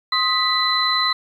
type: tone cluster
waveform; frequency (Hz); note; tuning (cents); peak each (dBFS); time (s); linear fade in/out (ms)
sine; 1054 / 1257 / 1976 / 4035; C6 / D#6 / B6 / B7; +12 / +17 / 0 / +36; -25 / -23 / -24 / -19; 0.12-1.13; 5
effects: 8-bit